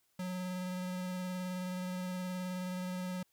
square tone with vibrato, 182.6 Hz, F#3, 23 cents flat, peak -37 dBFS, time 0.19-3.23 s, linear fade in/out 5 ms, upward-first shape square, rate 19 Hz, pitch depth 13 cents each way, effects white hiss -75 dBFS RMS until 3.32 s

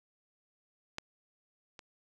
clicks, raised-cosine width 0.2 ms, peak -19 / -30 dBFS, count 2, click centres 0.984 / 1.792 s, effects none

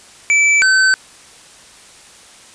square tone pair in turn, 2315 / 1532.6 Hz, D7 / G6, -25 / -40 cents, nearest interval perfect fifth, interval 715 cents, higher first, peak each -10 dBFS, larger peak neither, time 0.3-0.62 / 0.62-0.94 s, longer neither, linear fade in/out 0 ms, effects white hiss -42 dBFS RMS until 2.54 s + resampled to 22050 Hz

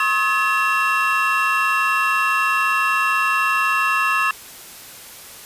triangle tone cluster, 1079 / 1275 / 1711 / 2713 Hz, C#6 / D#6 / A6 / E7, -47 / +42 / -49 / +49 cents, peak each -20 dBFS, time 0-4.31 s, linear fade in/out 2 ms, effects white hiss -39 dBFS RMS until 5.45 s + resampled to 32000 Hz

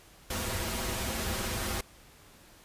pink noise with comb filter, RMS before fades -33 dBFS, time 0.3-1.81 s, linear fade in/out 5 ms, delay 6.8 ms, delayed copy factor -0.75, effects pink hiss -56 dBFS RMS until 2.64 s + resampled to 32000 Hz

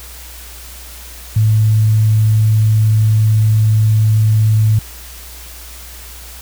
sine tone, 108.7 Hz, A2, 21 cents flat, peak -8 dBFS, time 1.36-4.79 s, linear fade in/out 5 ms, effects added 60 Hz sine -34 dBFS peak until 6.41 s + white hiss -35 dBFS RMS until 6.41 s

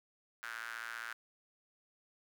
square tone with high-pass filter, 57.6 Hz, A#1, 20 cents flat, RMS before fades -44 dBFS, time 0.43-1.13 s, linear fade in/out 0 ms, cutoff 1500 Hz, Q 5.8, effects 11-bit

